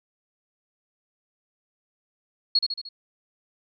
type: tone with echo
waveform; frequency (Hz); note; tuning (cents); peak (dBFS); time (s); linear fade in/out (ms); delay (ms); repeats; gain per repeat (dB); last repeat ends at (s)
sine; 4322; C#8; -45; -16; 2.55-2.59; 5; 75; 4; -5; 2.89
effects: none